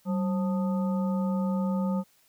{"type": "harmonic tone with a mistuned harmonic", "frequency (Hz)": 177.2, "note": "F3", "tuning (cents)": 25, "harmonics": [1, 3, 5, 7], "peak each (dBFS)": [-25, -35, -39, -42], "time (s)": [0.05, 2.04], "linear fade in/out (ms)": 50, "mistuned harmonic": 1, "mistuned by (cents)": 130, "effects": ["white hiss -64 dBFS RMS until 2.28 s"]}